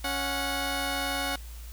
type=tone pair together; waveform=10% pulse; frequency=277.2 / 732.4 Hz; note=C#4 / F#5; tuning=0 / -18 cents; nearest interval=octave + perfect fourth; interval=1682 cents; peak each=-24 / -22 dBFS; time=0.04-1.36 s; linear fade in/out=5 ms; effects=added 57 Hz sine -39 dBFS peak until 1.72 s + white hiss -51 dBFS RMS until 1.72 s